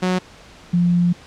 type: tone pair in turn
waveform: sawtooth / sine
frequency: 183.4 / 174.82 Hz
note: F#3 / F3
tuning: -15 / +2 cents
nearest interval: minor second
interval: 83 cents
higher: first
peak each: -13 dBFS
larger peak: neither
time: 0.02-0.19 / 0.73-1.13 s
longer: second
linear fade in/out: 10 ms
effects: pink hiss -44 dBFS RMS until 1.26 s + low-pass 6000 Hz 12 dB/octave